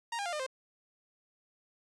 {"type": "tone with pitch steps", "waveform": "sawtooth", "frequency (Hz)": [932.3, 806.9, 698.4, 604.5, 523.2], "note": ["A#5", "G5", "F5", "D5", "C5"], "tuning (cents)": [0, 50, 0, 50, 0], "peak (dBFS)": -30, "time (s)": [0.12, 0.465], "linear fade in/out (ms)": 5, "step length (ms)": 69, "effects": ["resampled to 22050 Hz"]}